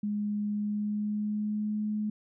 sine tone with pitch glide, 207.7 to 211.9 Hz, G#3 to G#3, 0 to +35 cents, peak -28 dBFS, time 0.03-2.1 s, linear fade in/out 5 ms, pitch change +35 cents, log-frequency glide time 0.5-1.82 s, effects none

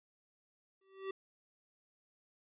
square tone with exponential growth, 386 Hz, G4, 27 cents flat, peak -36 dBFS, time 0.81-1.11 s, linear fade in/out 5 ms, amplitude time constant 64 ms, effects resampled to 8000 Hz

